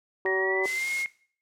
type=harmonic tone; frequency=190 Hz; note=F#3; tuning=46 cents sharp; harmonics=2 / 3 / 4 / 5 / 6; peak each=-26 / -34 / -37 / -36 / -41 dBFS; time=0.25-0.66 s; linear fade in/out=2 ms
type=tone with pitch glide; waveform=sine; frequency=1882 to 2149 Hz; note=A#6 to C7; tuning=+16 to +46 cents; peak=-27 dBFS; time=0.26-1.06 s; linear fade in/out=0 ms; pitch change=+230 cents; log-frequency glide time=0.38-0.89 s
type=noise; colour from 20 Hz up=blue; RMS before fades=-31 dBFS; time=0.63-1.06 s; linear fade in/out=50 ms
effects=noise-tail reverb RT60 0.5 s tail -18 dB re dry + low-pass 7000 Hz 12 dB/octave